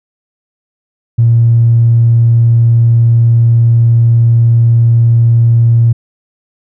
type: tone with tanh clipping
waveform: triangle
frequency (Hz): 116.54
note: A#2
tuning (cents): 0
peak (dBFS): -4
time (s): 1.18-5.93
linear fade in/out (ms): 10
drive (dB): 4
effects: none